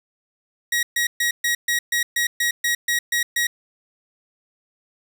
sawtooth tone bursts, 1900 Hz, A#6, 33 cents sharp, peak -15 dBFS, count 12, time 0.72-3.47 s, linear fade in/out 5 ms, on 110 ms, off 130 ms, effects none

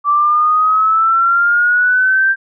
sine exponential sweep, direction up, 1160 to 1582 Hz, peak -9 dBFS, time 0.04-2.36 s, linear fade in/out 50 ms, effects none

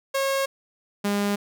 sawtooth tone pair in turn, 544 / 203.2 Hz, C#5 / G#3, -33 / -38 cents, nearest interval octave + perfect fourth, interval 1705 cents, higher first, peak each -18 / -18 dBFS, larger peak neither, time 0.14-0.46 / 1.04-1.36 s, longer neither, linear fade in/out 10 ms, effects none

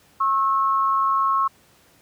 sine tone pair together, 1087.3 / 1309 Hz, C#6 / E6, -34 / -13 cents, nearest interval minor third, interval 321 cents, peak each -18 / -24 dBFS, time 0.2-1.48 s, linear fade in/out 10 ms, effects pink hiss -56 dBFS RMS until 2.01 s + high-pass 80 Hz 12 dB/octave

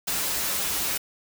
white noise with comb filter, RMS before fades -27 dBFS, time 0.07-0.98 s, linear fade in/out 10 ms, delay 8.2 ms, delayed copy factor -0.85, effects none

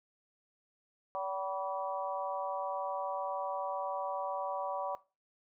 harmonic tone with a mistuned harmonic, 190.9 Hz, G3, 46 cents flat, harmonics 3 / 4 / 5 / 6, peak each -38 / -39 / -40 / -41 dBFS, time 1.15-4.95 s, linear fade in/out 0 ms, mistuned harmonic 5, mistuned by +36 cents, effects noise-tail reverb RT60 0.3 s tail -19 dB re dry

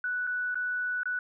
sine tone with dropouts, 1481 Hz, F#6, 1 cent sharp, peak -28 dBFS, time 0.04-1.19 s, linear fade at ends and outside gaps 2 ms, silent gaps 0.269-0.273 / 0.545-0.555 / 1.033-1.056 s, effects none

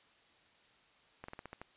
slowing click train, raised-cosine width 0.5 ms, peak -30 dBFS, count 7, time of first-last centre 1.24-1.616 s, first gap 44 ms, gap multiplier 1.14, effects white hiss -66 dBFS RMS until 1.76 s + resampled to 8000 Hz

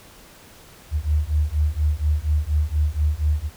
sine beating tone pair, 73.42 / 77.62 Hz, D2 / D#2, 0 / -4 cents, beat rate 4.2 Hz, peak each -21 / -21 dBFS, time 0.91-3.5 s, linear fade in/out 50 ms, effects pink hiss -47 dBFS RMS until 3.56 s

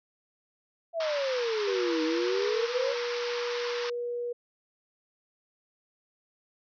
sine exponential two-way sweep, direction down then up, 680 to 311.1 to 565 Hz, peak -27 dBFS, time 0.93-2.95 s, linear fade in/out 50 ms, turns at 2.03 s
pink band-pass noise, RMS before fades -37 dBFS, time 1-3.9 s, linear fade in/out 5 ms, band 880 to 5700 Hz, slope 96 dB/octave
sine tone, 481.2 Hz, B4, 45 cents flat, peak -30 dBFS, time 1.67-4.33 s, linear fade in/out 10 ms
effects none

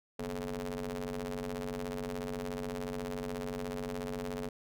sawtooth ring-modulated tone, 93.9 Hz, F#2, 26 cents sharp, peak -29 dBFS, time 0.19-4.49 s, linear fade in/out 5 ms, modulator 337 Hz, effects none

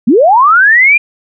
sine linear sweep, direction up, 196 to 2444 Hz, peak -3 dBFS, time 0.07-0.98 s, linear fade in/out 10 ms, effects none

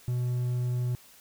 triangle tone, 123.47 Hz, B2, in tune, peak -24 dBFS, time 0.08-0.95 s, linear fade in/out 0 ms, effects white hiss -55 dBFS RMS until 1.2 s

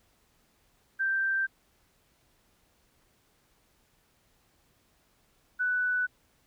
sine tone pair in turn, 1568 / 1489 Hz, G6 / F#6, 0 / +11 cents, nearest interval minor second, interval 89 cents, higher first, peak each -25 dBFS, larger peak neither, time 0.99-1.47 / 5.59-6.07 s, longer neither, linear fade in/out 20 ms, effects pink hiss -68 dBFS RMS until 6.46 s

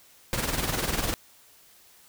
pink noise with tremolo, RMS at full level -25 dBFS, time 0.33-1.14 s, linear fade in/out 0 ms, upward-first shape triangle, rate 20 Hz, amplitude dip 70%, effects white hiss -56 dBFS RMS until 2.08 s

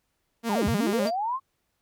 sawtooth tone with vibrato, 216.7 Hz, A3, 26 cents flat, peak -21 dBFS, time 0.43-1.11 s, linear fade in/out 50 ms, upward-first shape square, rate 8 Hz, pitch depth 110 cents each way
sine linear two-way sweep, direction down then up, 1100 to 63.7 to 1100 Hz, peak -25 dBFS, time 0.48-1.4 s, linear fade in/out 50 ms, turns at 0.68 s
sine tone with exponential decay, 4699 Hz, D8, in tune, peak -30 dBFS, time 1.07-1.16 s, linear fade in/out 2 ms, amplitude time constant 19 ms
effects pink hiss -75 dBFS RMS until 1.81 s

